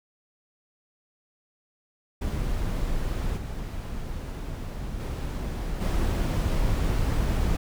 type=noise with level steps; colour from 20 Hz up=brown; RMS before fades=-28 / -33 / -30 / -24 dBFS; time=2.21-7.57 s; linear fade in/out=10 ms; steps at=3.36 / 4.99 / 5.8 s; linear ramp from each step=20 ms; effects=none